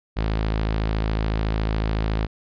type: tone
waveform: sawtooth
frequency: 53.9 Hz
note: A1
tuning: 35 cents flat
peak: -17 dBFS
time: 0.16-2.27 s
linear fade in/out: 20 ms
effects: resampled to 11025 Hz